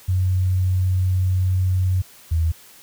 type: tone pair in turn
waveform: sine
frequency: 92.5 / 81.42 Hz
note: F#2 / E2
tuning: 0 / -21 cents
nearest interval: major second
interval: 221 cents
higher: first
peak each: -16 dBFS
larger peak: neither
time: 0.08-2.02 / 2.31-2.52 s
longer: first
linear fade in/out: 10 ms
effects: white hiss -47 dBFS RMS until 2.82 s